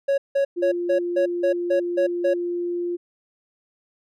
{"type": "tone bursts", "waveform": "triangle", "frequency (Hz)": 554.4, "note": "C#5", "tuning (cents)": 0, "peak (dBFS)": -15, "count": 9, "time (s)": [0.08, 2.34], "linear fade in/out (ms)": 10, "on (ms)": 100, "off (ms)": 170}
{"type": "tone", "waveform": "sine", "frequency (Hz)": 349.2, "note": "F4", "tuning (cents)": 0, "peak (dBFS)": -23, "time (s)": [0.56, 2.97], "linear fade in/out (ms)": 20}
{"effects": []}